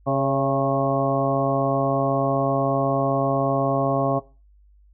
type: harmonic tone with a mistuned harmonic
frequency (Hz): 136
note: C#3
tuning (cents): -33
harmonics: 1 / 2 / 3 / 4 / 5 / 6 / 7 / 8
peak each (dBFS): -25 / -26 / -31 / -25 / -25 / -32 / -36 / -29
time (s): 0.06-4.2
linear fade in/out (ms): 20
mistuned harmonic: 4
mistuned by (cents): +34
effects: noise-tail reverb RT60 0.3 s tail -17 dB re dry + added 50 Hz sine -51 dBFS peak until 4.93 s